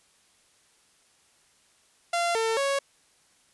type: tone with pitch steps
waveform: sawtooth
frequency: 689 / 449.6 / 554 Hz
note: F5 / A4 / C#5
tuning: -24 / +37 / -1 cents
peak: -20 dBFS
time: 2.13-2.79 s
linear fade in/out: 5 ms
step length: 220 ms
effects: white hiss -63 dBFS RMS until 3.53 s + resampled to 24000 Hz